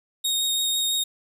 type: tone with vibrato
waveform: sawtooth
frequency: 3729 Hz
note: A#7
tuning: in tune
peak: -19 dBFS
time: 0.24-1.04 s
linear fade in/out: 10 ms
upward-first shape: sine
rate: 6 Hz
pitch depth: 12 cents each way
effects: 9-bit